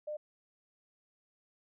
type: tone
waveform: sine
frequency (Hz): 602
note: D5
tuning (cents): +43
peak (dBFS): -36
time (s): 0.07-0.17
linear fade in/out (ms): 10
effects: none